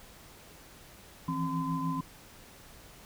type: tone cluster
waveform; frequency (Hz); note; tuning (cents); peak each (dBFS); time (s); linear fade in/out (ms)
sine; 163.4 / 170.1 / 266.1 / 1022; E3 / F3 / C4 / C6; -15 / -45 / +29 / -41; -34 / -38 / -34 / -35; 1.28-2.01; 5
effects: pink hiss -53 dBFS RMS until 3.05 s